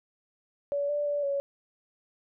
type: tone with pitch steps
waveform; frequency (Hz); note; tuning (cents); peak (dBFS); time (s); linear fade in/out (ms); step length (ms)
sine; 570 / 585 / 580 / 560; C#5 / D5 / D5 / C#5; +48 / -7 / -22 / +18; -26; 0.72-1.4; 0; 170
effects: none